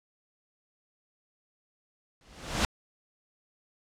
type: noise with exponential growth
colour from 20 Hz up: pink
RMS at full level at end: -23 dBFS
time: 2.21-2.65 s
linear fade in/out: 1 ms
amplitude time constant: 95 ms
effects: low-pass 7000 Hz 12 dB/octave